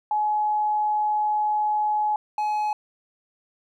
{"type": "tone pair in turn", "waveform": ["sine", "triangle"], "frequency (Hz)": [846, 846], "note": ["G#5", "G#5"], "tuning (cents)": [32, 32], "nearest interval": "unison", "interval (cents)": 0, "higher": "neither", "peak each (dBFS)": -20, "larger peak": "neither", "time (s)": [[0.11, 2.16], [2.38, 2.73]], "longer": "first", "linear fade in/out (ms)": 2, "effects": []}